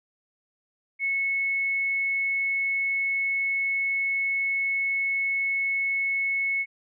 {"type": "tone", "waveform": "sine", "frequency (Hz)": 2198, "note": "C#7", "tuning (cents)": -15, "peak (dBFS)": -23, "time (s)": [0.99, 6.66], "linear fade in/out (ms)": 50, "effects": []}